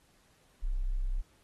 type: tone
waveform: sine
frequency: 32.19 Hz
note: C1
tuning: 27 cents flat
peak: -28 dBFS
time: 0.62-1.22 s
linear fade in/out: 20 ms
effects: pink hiss -67 dBFS RMS until 1.43 s + AAC 32 kbps